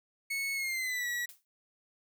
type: tone with pitch glide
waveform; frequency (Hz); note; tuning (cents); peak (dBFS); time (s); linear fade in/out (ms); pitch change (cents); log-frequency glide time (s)
40% pulse; 2203 to 1928.9; C#7 to B6; -11 to -41; -31; 0.3-1.26; 10; -230; 0.54-1.08
type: noise with exponential decay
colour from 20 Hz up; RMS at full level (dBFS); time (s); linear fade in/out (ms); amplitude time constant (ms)
blue; -46; 1.29-1.45; 0; 34
effects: none